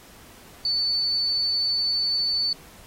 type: tone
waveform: sine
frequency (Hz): 4494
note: C#8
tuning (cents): +23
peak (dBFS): -21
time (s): 0.65-2.53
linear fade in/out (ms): 2
effects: pink hiss -49 dBFS RMS until 2.86 s + AAC 48 kbps